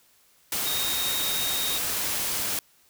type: tone in noise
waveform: sine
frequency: 3729 Hz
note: A#7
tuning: in tune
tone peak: -29 dBFS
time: 0.66-1.78 s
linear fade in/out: 2 ms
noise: white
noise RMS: -28 dBFS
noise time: 0.52-2.59 s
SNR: -4 dB
effects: white hiss -61 dBFS RMS until 2.89 s